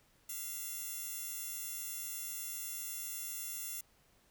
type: tone with high-pass filter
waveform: 15% pulse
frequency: 688 Hz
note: F5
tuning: 26 cents flat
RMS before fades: -42 dBFS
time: 0.29-3.81 s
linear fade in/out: 5 ms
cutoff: 8900 Hz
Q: 0.6
effects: pink hiss -69 dBFS RMS until 4.3 s